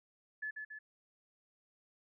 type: tone with echo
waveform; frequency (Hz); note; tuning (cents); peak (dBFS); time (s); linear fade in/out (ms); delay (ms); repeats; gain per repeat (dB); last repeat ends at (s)
sine; 1723; A6; -37; -37; 0.42-0.51; 10; 140; 2; -4; 0.79
effects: none